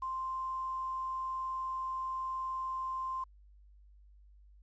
sine tone with quantisation, 1046.5 Hz, C6, in tune, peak -34 dBFS, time 0.02-3.24 s, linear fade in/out 5 ms, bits 10, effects added 50 Hz sine -56 dBFS peak until 4.62 s + resampled to 16000 Hz

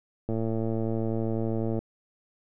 click train, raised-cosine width 2 ms, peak -17 dBFS, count 169, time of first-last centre 0.29-1.79 s, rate 112 Hz, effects none

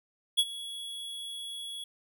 square tone with ADSR envelope, 3359 Hz, G#7, 19 cents sharp, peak -20 dBFS, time 0.37-1.84 s, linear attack 21 ms, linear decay 49 ms, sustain -18 dB, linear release 3 ms, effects none

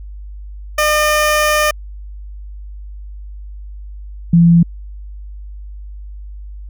15% pulse / sine tone pair in turn, 605 / 169.77 Hz, D#5 / F3, -49 / -49 cents, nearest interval octave + minor seventh, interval 2200 cents, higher first, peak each -5 dBFS, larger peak neither, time 0.78-1.71 / 4.33-4.63 s, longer first, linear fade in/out 5 ms, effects added 50 Hz sine -28 dBFS peak until 6.69 s

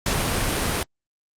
pink noise, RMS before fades -23 dBFS, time 0.06-0.83 s, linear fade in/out 2 ms, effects low-pass 12000 Hz 12 dB/octave + Opus 48 kbps

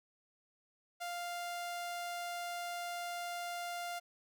sawtooth tone, 698.5 Hz, F5, in tune, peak -35 dBFS, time 1-4 s, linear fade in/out 20 ms, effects none

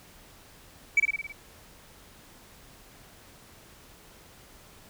sine tone with echo, 2290 Hz, D7, 44 cents flat, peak -14 dBFS, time 0.97-1 s, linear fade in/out 5 ms, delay 54 ms, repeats 6, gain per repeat -4 dB, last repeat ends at 1.324 s, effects tanh soft clip ceiling -16 dBFS + pink hiss -53 dBFS RMS until 4.89 s

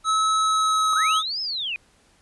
square tone with pitch glide, 1293 to 1280.4 Hz, E6 to D#6, -34 to +49 cents, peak -19 dBFS, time 0.04-1.23 s, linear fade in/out 50 ms, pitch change -17 cents, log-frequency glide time 0.38-0.91 s
sine linear two-way sweep, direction up then down, 1122 to 5274 to 2406 Hz, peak -25 dBFS, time 0.93-1.76 s, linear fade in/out 0 ms, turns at 1.41 s
effects pink hiss -59 dBFS RMS until 2.21 s + resampled to 24000 Hz

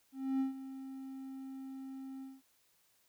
triangle tone with ADSR envelope, 266.6 Hz, C4, 33 cents sharp, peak -27 dBFS, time 0.12-2.42 s, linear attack 280 ms, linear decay 130 ms, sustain -14 dB, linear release 200 ms, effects white hiss -72 dBFS RMS until 3.08 s

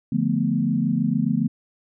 sine chord, B half-diminished seventh, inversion first, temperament equal, 146.83 / 174.61 / 220 / 246.9 Hz, D3 / F3 / A3 / B3, 0 / 0 / 0 / 0 cents, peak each -26 / -25 / -23 / -24 dBFS, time 0.12-1.48 s, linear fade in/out 5 ms, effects none

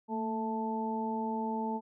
harmonic tone with a mistuned harmonic, 220 Hz, A3, in tune, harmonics 1 / 2 / 3 / 4, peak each -34 / -39 / -45 / -35 dBFS, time 0.08-1.81 s, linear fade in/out 50 ms, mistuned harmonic 1, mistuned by +38 cents, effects none

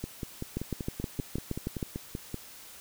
two click trains, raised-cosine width 3 ms, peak -18 / -21 dBFS, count 9 / 13, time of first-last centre 0.57-1.828 / 0.04-2.343 s, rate 6.36 / 5.21 Hz, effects white hiss -49 dBFS RMS until 2.8 s

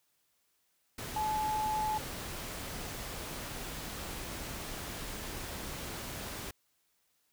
sine tone in noise, 859 Hz, A5, 42 cents flat, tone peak -30 dBFS, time 1.16-1.98 s, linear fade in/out 5 ms, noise pink, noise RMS -41 dBFS, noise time 0.98-6.51 s, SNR +8 dB, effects white hiss -75 dBFS RMS until 7.32 s

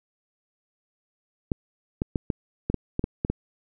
clicks, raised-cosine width 3 ms, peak -11 dBFS, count 10, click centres 1.518 / 2.019 / 2.158 / 2.302 / 2.7 / 2.743 / 2.994 / 3.041 / 3.249 / 3.3 s, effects none

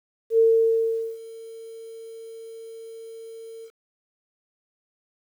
sine tone with ADSR envelope, 452.5 Hz, A4, 48 cents sharp, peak -13 dBFS, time 0.3-3.71 s, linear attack 83 ms, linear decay 790 ms, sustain -24 dB, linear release 66 ms, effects 9-bit

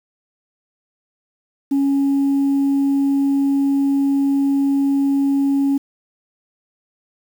sine tone, 277.2 Hz, C#4, in tune, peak -12 dBFS, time 1.71-5.78 s, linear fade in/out 10 ms, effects tanh soft clip ceiling -12 dBFS + 7-bit

